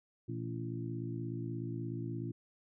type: harmonic tone with a mistuned harmonic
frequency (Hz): 56.7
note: A#1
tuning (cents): -47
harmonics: 2 / 3 / 4 / 5 / 6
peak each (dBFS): -39 / -45 / -48 / -44 / -44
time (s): 0.28-2.32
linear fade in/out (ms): 10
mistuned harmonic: 2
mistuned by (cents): +100
effects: none